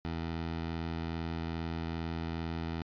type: tone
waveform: 15% pulse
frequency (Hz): 82.41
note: E2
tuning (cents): 0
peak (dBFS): -28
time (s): 0.05-2.82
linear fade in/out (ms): 0
effects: resampled to 11025 Hz